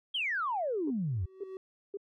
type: exponential sweep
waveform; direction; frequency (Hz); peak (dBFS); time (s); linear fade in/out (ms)
sine; down; 3322 to 80.9; -29; 0.14-1.26; 10
type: tone bursts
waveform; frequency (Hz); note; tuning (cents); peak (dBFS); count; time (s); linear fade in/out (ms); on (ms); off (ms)
sine; 400; G4; +35; -34; 3; 0.87-1.972; 5; 34; 500
type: tone with exponential growth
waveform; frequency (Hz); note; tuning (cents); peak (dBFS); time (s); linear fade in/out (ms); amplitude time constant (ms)
triangle; 379.2; F#4; +43; -35; 0.97-1.57; 1; 130
effects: tanh soft clip ceiling -22 dBFS